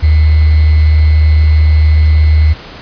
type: tone with sample-and-hold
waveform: sine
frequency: 77 Hz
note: D#2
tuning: 17 cents flat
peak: -4 dBFS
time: 0.02-2.54 s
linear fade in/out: 20 ms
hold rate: 2100 Hz
effects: pink hiss -30 dBFS RMS until 2.81 s + resampled to 11025 Hz